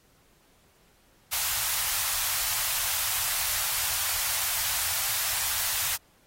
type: band-stop noise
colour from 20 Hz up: white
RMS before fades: -28 dBFS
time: 1.31-5.97 s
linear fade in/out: 20 ms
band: 110 to 710 Hz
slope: 24 dB/octave
effects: pink hiss -63 dBFS RMS until 6.26 s + AAC 48 kbps